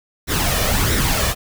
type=noise with flanger; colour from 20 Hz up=pink; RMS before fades=-18 dBFS; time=0.27-1.35 s; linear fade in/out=50 ms; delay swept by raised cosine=0.53 to 1.73 ms; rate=1.5 Hz; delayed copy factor=+0.55; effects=none